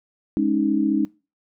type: chord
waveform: sine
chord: Ab suspended fourth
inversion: none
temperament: just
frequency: 207.7 / 276.9 / 311.5 Hz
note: Ab3 / Db4 / Eb4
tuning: 0 / -2 / +2 cents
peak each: -23 / -22 / -21 dBFS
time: 0.37-1.05 s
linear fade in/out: 0 ms
effects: noise-tail reverb RT60 0.3 s tail -22 dB re dry